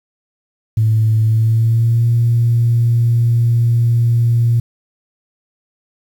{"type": "tone with pitch glide", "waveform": "sine", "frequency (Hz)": [110.2, 117.43], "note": ["A2", "A#2"], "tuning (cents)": [3, 13], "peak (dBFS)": -9, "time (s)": [0.77, 4.6], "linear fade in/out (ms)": 5, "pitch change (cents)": 110, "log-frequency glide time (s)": [1.23, 2.08], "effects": ["tanh soft clip ceiling -5 dBFS", "7-bit"]}